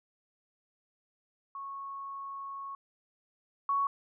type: tone pair in turn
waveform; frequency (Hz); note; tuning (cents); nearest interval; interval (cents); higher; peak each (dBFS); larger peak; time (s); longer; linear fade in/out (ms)
sine; 1102 / 1114.2; C#6 / C#6; -11 / +9; unison; 20; second; -38 / -26; second; 1.55-2.75 / 3.69-3.87; first; 2
effects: none